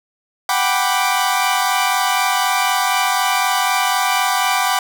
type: chord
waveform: sawtooth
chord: G major seventh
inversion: third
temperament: equal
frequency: 740 / 784 / 987.8 / 1174.7 Hz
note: F#5 / G5 / B5 / D6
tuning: 0 / 0 / 0 / 0 cents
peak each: -17 dBFS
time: 0.49-4.79 s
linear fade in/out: 2 ms
effects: none